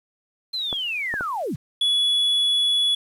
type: linear sweep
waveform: sine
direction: down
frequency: 4174 to 92.5 Hz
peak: -24 dBFS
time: 0.53-1.56 s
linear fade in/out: 10 ms
type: clicks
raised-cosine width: 1 ms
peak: -16 dBFS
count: 3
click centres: 0.728 / 1.14 / 1.209 s
type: tone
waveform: triangle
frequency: 3398 Hz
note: G#7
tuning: 39 cents sharp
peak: -16 dBFS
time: 1.81-2.95 s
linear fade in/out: 5 ms
effects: resampled to 32000 Hz + 8-bit